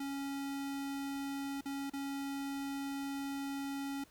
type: tone with dropouts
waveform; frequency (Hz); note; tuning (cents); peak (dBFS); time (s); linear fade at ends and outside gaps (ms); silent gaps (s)
square; 277.2; C#4; 0; -38; 0-4.04; 5; 1.61-1.656 / 1.899-1.934
effects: pink hiss -64 dBFS RMS until 4.1 s